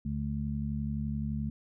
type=harmonic tone; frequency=71.7 Hz; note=D2; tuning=41 cents flat; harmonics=1 / 2 / 3; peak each=-36 / -35 / -34 dBFS; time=0.05-1.5 s; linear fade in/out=5 ms; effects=none